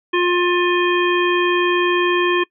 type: harmonic tone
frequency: 354.1 Hz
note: F4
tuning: 24 cents sharp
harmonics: 1 / 3 / 5 / 7 / 9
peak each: -16 / -21 / -23 / -24 / -26 dBFS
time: 0.13-2.44 s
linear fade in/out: 10 ms
effects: noise-tail reverb RT60 0.1 s tail -23 dB re dry